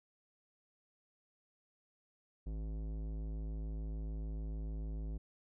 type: tone with tanh clipping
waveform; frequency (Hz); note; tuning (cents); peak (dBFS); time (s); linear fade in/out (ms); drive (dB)
sine; 53.4; G#1; +49; -40; 2.46-5.18; 10; 16
effects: none